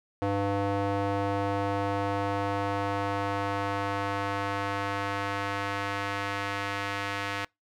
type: tone with band-pass filter sweep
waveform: square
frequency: 100 Hz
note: G2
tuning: 35 cents sharp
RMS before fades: -30 dBFS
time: 0.22-7.45 s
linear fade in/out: 0 ms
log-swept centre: 590 to 1900 Hz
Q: 1
effects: noise-tail reverb RT60 0.2 s tail -26 dB re dry